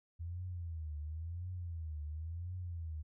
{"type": "tone with vibrato", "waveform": "sine", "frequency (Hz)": 82.41, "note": "E2", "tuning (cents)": 0, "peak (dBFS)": -39, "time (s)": [0.19, 3.03], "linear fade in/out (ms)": 20, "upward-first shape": "triangle", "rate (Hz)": 0.95, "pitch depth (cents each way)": 190, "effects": []}